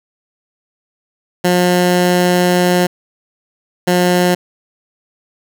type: tone bursts at uneven times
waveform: 15% pulse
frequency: 178.7 Hz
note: F3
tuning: 40 cents sharp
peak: -4 dBFS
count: 2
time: 1.44-2.87 / 3.87-4.35 s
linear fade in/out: 10 ms
effects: none